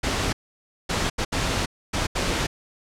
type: noise bursts at uneven times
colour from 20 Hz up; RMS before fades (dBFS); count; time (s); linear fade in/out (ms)
pink; -24; 6; 0.03-0.33 / 0.89-1.1 / 1.18-1.25 / 1.32-1.66 / 1.93-2.07 / 2.15-2.47; 10
effects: low-pass 7000 Hz 12 dB/octave